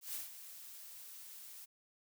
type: noise with ADSR envelope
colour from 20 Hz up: blue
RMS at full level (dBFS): -41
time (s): 0.01-1.66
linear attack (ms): 130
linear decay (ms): 150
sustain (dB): -11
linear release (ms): 21
effects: none